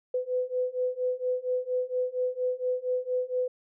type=beating tone pair; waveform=sine; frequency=501 / 505.3 Hz; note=B4 / B4; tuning=+25 / +40 cents; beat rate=4.3 Hz; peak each=-30 / -29 dBFS; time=0.14-3.48 s; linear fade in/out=5 ms; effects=none